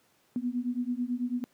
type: beating tone pair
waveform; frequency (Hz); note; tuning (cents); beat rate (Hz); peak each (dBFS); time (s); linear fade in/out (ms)
sine; 241 / 250.1; B3 / B3; -42 / +22; 9.1; -31; 0.36-1.44; 0
effects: pink hiss -67 dBFS RMS until 1.53 s + high-pass 150 Hz 12 dB/octave